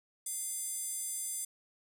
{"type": "tone with high-pass filter", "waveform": "square", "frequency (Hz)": 696, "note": "F5", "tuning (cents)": -6, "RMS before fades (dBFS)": -38, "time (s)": [0.26, 1.45], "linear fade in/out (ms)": 5, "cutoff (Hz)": 8600, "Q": 4.5, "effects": []}